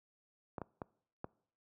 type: clicks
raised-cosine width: 1 ms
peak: -26 dBFS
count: 4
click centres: 0.582 / 0.617 / 0.818 / 1.244 s
effects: noise-tail reverb RT60 0.6 s tail -24 dB re dry + high-pass 80 Hz 12 dB/octave